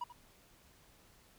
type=tone with echo; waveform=triangle; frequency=967 Hz; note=B5; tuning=37 cents flat; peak=-34 dBFS; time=0.01-0.04 s; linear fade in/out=5 ms; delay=86 ms; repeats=1; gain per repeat=-14 dB; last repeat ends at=0.126 s; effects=pink hiss -64 dBFS RMS until 1.38 s